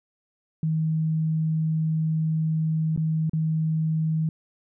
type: tone with dropouts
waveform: sine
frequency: 158.6 Hz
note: D#3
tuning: 33 cents sharp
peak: -21 dBFS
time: 0.63-4.29 s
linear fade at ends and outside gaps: 2 ms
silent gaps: 2.963-2.975 / 3.296-3.333 s
effects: none